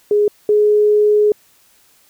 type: tone pair in turn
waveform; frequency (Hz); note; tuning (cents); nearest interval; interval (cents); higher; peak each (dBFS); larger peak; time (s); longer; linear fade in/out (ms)
sine; 415.3 / 419.6; G#4 / G#4; 0 / +18; unison; 18; second; -10 / -9; second; 0.11-0.28 / 0.49-1.32; second; 2
effects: white hiss -53 dBFS RMS until 2.09 s